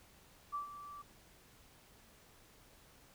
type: tone with ADSR envelope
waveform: sine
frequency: 1163 Hz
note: D6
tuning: 17 cents flat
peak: -35 dBFS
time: 0.52-1.02 s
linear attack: 27 ms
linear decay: 120 ms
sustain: -12 dB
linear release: 6 ms
effects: pink hiss -63 dBFS RMS until 3.14 s